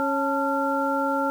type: harmonic tone with a mistuned harmonic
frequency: 275.1 Hz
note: C#4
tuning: 13 cents flat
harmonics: 1 / 2 / 3 / 5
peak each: -27 / -27 / -27 / -27 dBFS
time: 0-1.3 s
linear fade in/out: 0 ms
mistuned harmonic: 3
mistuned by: +110 cents
effects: 8-bit